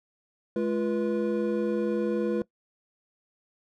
triangle tone cluster, 212 / 346.4 / 486.8 Hz, G#3 / F4 / B4, +36 / -14 / -25 cents, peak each -27 dBFS, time 0.56-2.42 s, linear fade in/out 2 ms, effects noise-tail reverb RT60 0.1 s tail -20 dB re dry

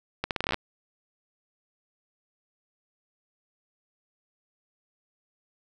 accelerating click train, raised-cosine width 0.3 ms, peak -11 dBFS, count 11, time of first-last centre 0.24-0.543 s, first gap 68 ms, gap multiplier 0.8, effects none

